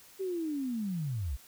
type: linear sweep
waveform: sine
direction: down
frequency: 392 to 55.6 Hz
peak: -31 dBFS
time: 0.19-1.37 s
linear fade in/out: 20 ms
effects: white hiss -56 dBFS RMS until 1.47 s